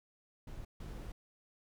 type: noise bursts at uneven times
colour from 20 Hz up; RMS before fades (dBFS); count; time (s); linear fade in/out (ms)
brown; -45; 2; 0.47-0.65 / 0.8-1.12; 5
effects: none